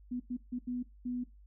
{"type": "tone bursts at uneven times", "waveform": "sine", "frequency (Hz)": 246.9, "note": "B3", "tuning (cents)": 0, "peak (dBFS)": -33, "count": 5, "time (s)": [[0.11, 0.2], [0.3, 0.37], [0.52, 0.59], [0.67, 0.83], [1.05, 1.24]], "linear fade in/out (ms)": 10, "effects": ["noise-tail reverb RT60 0.2 s tail -17 dB re dry", "added 50 Hz sine -54 dBFS peak until 1.46 s"]}